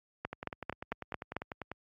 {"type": "two click trains", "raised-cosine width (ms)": 0.5, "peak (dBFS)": [-24, -19], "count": [15, 6], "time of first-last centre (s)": [[0.33, 1.716], [0.25, 1.366]], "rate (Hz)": [10.1, 4.48], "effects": ["high-pass 60 Hz 12 dB/octave", "AAC 32 kbps"]}